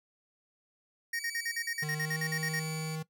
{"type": "tone bursts", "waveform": "square", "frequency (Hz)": 1861, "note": "A#6", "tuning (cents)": -3, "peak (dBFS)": -33, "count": 14, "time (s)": [1.13, 2.596], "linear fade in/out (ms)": 5, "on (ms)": 62, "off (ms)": 46}
{"type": "tone with tremolo", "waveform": "15% pulse", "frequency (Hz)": 2287, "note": "D7", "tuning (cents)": -47, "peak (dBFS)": -33, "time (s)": [1.13, 2.96], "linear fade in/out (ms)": 10, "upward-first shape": "sine", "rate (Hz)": 0.86, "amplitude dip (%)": 50}
{"type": "tone with pitch glide", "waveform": "square", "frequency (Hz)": [152.4, 157.77], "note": ["D#3", "D#3"], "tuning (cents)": [-36, 24], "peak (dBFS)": -35, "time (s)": [1.82, 3.03], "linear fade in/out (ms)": 10, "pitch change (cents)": 60, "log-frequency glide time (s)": [1.92, 2.2]}
{"effects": ["noise-tail reverb RT60 0.1 s tail -19 dB re dry"]}